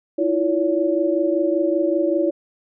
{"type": "tone cluster", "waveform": "sine", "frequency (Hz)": [321.3, 346.5, 568], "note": ["E4", "F4", "C#5"], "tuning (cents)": [-44, -14, 42], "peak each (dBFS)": -21, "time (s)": [0.18, 2.31], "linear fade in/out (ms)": 10, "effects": []}